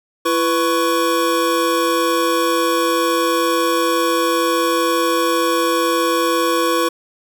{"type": "tone cluster", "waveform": "square", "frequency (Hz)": [337.1, 495, 1112], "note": ["E4", "B4", "C#6"], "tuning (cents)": [39, 4, 5], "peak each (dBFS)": -20, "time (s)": [0.25, 6.89], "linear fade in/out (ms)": 10, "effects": []}